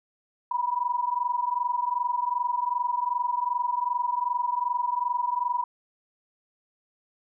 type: tone pair together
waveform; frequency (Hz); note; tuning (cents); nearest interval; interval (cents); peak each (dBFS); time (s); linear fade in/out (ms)
sine; 965.2 / 987.8; B5 / B5; -40 / 0; unison; 40; -27; 0.51-5.64; 5
effects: none